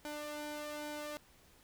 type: tone with flanger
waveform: sawtooth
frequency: 297.8 Hz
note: D4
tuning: 24 cents sharp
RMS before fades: -43 dBFS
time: 0.05-1.17 s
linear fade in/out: 0 ms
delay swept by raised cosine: 1.3 to 2.07 ms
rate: 1.2 Hz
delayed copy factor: +0.65
effects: pink hiss -64 dBFS RMS until 1.63 s